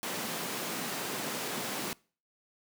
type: high-pass noise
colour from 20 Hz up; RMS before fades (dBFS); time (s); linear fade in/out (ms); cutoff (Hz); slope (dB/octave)
pink; -36; 0.03-1.93; 0; 170; 24
effects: noise-tail reverb RT60 0.4 s tail -24 dB re dry

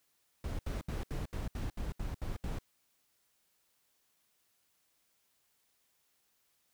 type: noise bursts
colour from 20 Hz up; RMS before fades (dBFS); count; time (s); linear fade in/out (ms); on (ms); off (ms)
brown; -37; 10; 0.44-2.588; 2; 150; 72
effects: white hiss -75 dBFS RMS until 6.73 s

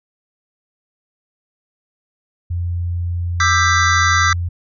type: tone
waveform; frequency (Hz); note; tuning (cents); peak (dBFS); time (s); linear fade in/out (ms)
sine; 87; F2; -6; -18; 2.5-4.49; 10
type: chord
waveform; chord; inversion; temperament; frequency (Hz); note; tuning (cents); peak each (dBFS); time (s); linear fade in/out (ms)
square; E minor seventh; third; just; 1186.7 / 1318.5 / 1582.2 / 1977.8; D6 / E6 / G6 / B6; +18 / 0 / +16 / +2; -19; 3.4-4.33; 2
effects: resampled to 16000 Hz

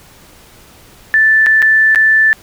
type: tone with dropouts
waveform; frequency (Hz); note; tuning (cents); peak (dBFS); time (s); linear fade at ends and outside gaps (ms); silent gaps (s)
sine; 1760; A6; 0; -6; 1.14-2.33; 0; 1.462-1.467 / 1.62-1.625 / 1.948-1.958
effects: pink hiss -42 dBFS RMS until 2.42 s

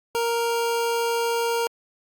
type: tone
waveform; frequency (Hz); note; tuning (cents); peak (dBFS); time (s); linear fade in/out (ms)
25% pulse; 466.2; A#4; 0; -18; 0.15-1.67; 0
effects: Opus 48 kbps

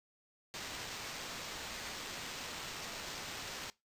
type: noise with sample-and-hold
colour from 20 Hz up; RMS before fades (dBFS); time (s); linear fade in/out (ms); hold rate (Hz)
violet; -44; 0.54-3.7; 0; 11025
effects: noise-tail reverb RT60 0.2 s tail -20 dB re dry + resampled to 32000 Hz

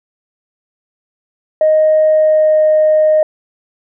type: tone with pitch glide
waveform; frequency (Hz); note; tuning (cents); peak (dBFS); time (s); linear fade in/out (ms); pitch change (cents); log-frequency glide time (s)
sine; 622.3 to 618.7; D#5 to D#5; 0 to -10; -6; 1.61-3.23; 2; -10; 2.07-2.62
effects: tanh soft clip ceiling -3 dBFS

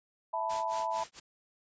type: chord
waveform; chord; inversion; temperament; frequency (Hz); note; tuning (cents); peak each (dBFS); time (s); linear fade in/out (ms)
sine; E suspended fourth; none; equal; 659.3 / 880 / 987.8; E5 / A5 / B5; 0 / 0 / 0; -36 / -34 / -34; 0.33-1.04; 10
type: noise with tremolo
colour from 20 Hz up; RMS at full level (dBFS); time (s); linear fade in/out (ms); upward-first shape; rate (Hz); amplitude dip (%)
white; -41; 0.49-1.2; 10; sine; 4.4; 100
effects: resampled to 16000 Hz

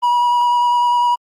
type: tone with vibrato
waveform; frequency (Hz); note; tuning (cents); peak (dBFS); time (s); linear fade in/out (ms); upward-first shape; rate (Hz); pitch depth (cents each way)
triangle; 967; B5; -37; -10; 0.02-1.16; 20; square; 10; 10
effects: Opus 24 kbps

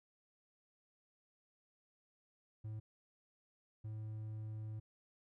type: tone bursts at uneven times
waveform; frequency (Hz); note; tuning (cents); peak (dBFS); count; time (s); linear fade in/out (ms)
triangle; 108.5; A2; -24; -40; 2; 2.64-2.8 / 3.84-4.8; 10
effects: none

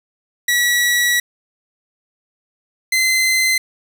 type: tone pair in turn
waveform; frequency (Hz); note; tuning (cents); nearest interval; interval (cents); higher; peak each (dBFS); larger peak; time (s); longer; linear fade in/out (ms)
sawtooth; 1935 / 2061; B6 / C7; -36 / -27; minor second; 109; second; -10; neither; 0.48-1.2 / 2.92-3.58; first; 5
effects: 7-bit

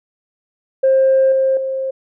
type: tone with level steps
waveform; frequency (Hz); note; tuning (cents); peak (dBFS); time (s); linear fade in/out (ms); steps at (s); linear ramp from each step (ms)
sine; 531; C5; +25; -8 / -11 / -18; 0.83-1.91; 10; 1.32 / 1.57; 2
effects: tanh soft clip ceiling -6 dBFS

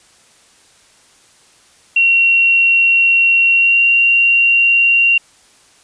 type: tone with pitch glide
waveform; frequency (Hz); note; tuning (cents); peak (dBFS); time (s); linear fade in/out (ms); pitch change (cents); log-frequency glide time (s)
sine; 2738 to 2759; F7 to F7; -35 to -22; -8; 1.96-5.18; 5; +13; 3.54-3.78
effects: white hiss -49 dBFS RMS until 5.83 s + resampled to 22050 Hz

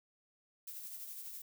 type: noise with tremolo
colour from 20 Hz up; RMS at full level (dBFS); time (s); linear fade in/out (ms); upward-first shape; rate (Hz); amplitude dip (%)
violet; -45; 0.67-1.42; 5; sine; 12; 40
effects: none

